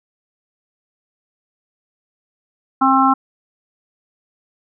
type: harmonic tone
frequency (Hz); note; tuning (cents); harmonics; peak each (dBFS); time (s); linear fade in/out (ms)
266.3; C4; +31; 1 / 3 / 4 / 5; -16 / -16 / -16 / -16; 2.81-3.14; 10
effects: none

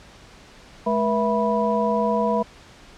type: tone cluster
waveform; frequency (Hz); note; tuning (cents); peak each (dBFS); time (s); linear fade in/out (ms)
sine; 212.8 / 481.4 / 661 / 981; G#3 / B4 / E5 / B5; +42 / -44 / +5 / -12; -24; 0.86-2.43; 10
effects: pink hiss -47 dBFS RMS until 2.97 s + low-pass 6000 Hz 12 dB/octave

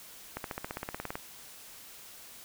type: accelerating click train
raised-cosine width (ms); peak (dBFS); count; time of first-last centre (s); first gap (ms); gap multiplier
0.5; -20; 14; 0.37-1.155; 72; 0.97
effects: white hiss -50 dBFS RMS until 2.44 s

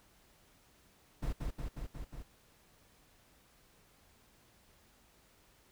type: noise with echo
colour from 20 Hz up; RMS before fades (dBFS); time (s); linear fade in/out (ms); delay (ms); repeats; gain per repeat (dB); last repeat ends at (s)
brown; -35; 1.22-1.33; 10; 180; 5; -2; 2.23
effects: pink hiss -66 dBFS RMS until 5.71 s

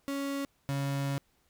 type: tone pair in turn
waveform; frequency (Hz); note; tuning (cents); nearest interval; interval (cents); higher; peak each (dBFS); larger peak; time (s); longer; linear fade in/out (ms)
35% pulse; 278.2 / 139.1; C#4 / C#3; +6 / +6; octave; 1200; first; -30 / -28; second; 0.08-0.45 / 0.69-1.18; second; 0
effects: pink hiss -71 dBFS RMS until 1.49 s

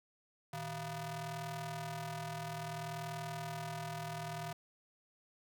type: ring-modulated tone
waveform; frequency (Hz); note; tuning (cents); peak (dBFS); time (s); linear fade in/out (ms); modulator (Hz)
sawtooth; 269.8; C#4; -47; -33; 0.53-4.53; 5; 425
effects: none

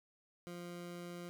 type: tone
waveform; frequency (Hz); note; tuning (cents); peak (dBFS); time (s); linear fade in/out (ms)
20% pulse; 174.61; F3; 0; -40; 0.47-1.29; 0
effects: none

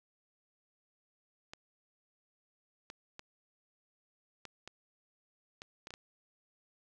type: clicks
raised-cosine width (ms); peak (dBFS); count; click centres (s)
0.2; -28; 9; 1.535 / 2.901 / 3.194 / 4.453 / 4.676 / 5.619 / 5.871 / 5.906 / 5.939
effects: none

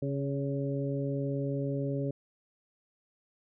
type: harmonic tone with a mistuned harmonic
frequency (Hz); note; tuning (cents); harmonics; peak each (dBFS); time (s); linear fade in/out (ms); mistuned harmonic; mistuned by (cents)
138.59; C#3; 0; 1 / 2 / 3 / 4; -32 / -35 / -37 / -38; 0.02-2.11; 5; 4; +21
effects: none

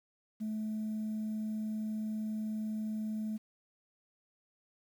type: tone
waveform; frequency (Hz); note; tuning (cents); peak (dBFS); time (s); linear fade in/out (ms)
sine; 216.3; A3; -29; -32; 0.4-3.38; 20
effects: tanh soft clip ceiling -31 dBFS + 10-bit

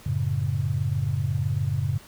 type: chord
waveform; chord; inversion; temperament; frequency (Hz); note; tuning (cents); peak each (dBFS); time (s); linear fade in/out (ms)
sine; F# minor; none; just; 92.5 / 111 / 138.75; F#2 / A2 / C#3; 0 / +16 / +2; -28 / -27 / -26; 0.06-1.98; 5
effects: pink hiss -49 dBFS RMS until 2.07 s

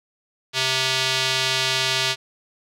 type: tone with band-pass filter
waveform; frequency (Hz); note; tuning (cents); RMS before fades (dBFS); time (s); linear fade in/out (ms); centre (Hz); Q
square; 131.1; C3; +4; -22; 0.53-2.16; 50; 3800; 1.5
effects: none

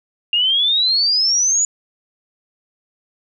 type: exponential sweep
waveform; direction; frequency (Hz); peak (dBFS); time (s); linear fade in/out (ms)
sine; up; 2794 to 6960; -13; 0.33-1.65; 2
effects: none

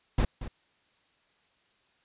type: noise with echo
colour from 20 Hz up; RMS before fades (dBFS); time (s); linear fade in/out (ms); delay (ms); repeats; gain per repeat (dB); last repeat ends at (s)
brown; -23; 0.18-0.25; 5; 230; 1; -13; 0.48
effects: white hiss -68 dBFS RMS until 2.04 s + resampled to 8000 Hz

